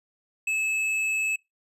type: tone with hard clipping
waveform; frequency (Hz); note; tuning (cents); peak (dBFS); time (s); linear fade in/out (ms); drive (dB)
triangle; 2601; E7; -24; -25; 0.47-1.36; 5; 10
effects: noise-tail reverb RT60 0.2 s tail -24 dB re dry + resampled to 32000 Hz